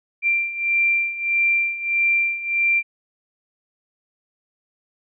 sine beating tone pair, 2364 / 2365.6 Hz, D7 / D7, +11 / +12 cents, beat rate 1.6 Hz, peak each -23 / -19 dBFS, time 0.22-2.83 s, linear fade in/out 50 ms, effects none

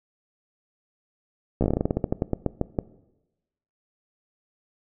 slowing click train, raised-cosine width 2 ms, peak -9 dBFS, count 19, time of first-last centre 1.61-2.788 s, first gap 14 ms, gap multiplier 1.16, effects noise-tail reverb RT60 1.0 s tail -19 dB re dry

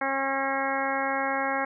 harmonic tone, 271.2 Hz, C#4, 38 cents flat, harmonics 1 / 2 / 3 / 4 / 5 / 6 / 7 / 8, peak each -35 / -32 / -30 / -33 / -35 / -33 / -35 / -35 dBFS, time 0.01-1.65 s, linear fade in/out 5 ms, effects none

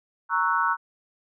sine chord, F# dominant seventh, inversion first, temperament equal, 932.3 / 1108.7 / 1318.5 / 1480 Hz, A#5 / C#6 / E6 / F#6, 0 / 0 / 0 / 0 cents, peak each -26 dBFS, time 0.29-0.77 s, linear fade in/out 50 ms, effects none

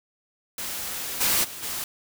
white noise with level steps, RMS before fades -32 / -22 / -38 / -31 dBFS, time 0.58-1.84 s, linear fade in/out 2 ms, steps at 1.2 / 1.43 / 1.62 s, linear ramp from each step 20 ms, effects none

